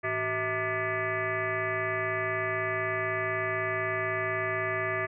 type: tone with frequency modulation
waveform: sine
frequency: 1187 Hz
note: D6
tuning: 18 cents sharp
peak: -27 dBFS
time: 0.03-5.07 s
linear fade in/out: 20 ms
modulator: 270 Hz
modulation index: 3.6
effects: none